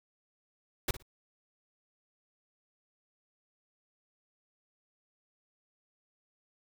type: noise with echo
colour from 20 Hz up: pink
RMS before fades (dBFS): -29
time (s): 0.88-0.91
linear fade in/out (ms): 5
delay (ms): 58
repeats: 2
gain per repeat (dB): -15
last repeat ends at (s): 1.026
effects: none